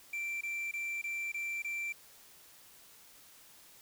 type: tone bursts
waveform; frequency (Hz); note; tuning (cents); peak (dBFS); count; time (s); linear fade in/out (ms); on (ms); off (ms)
triangle; 2349; D7; 0; -33; 6; 0.13-1.925; 5; 280; 23
effects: white hiss -58 dBFS RMS until 3.81 s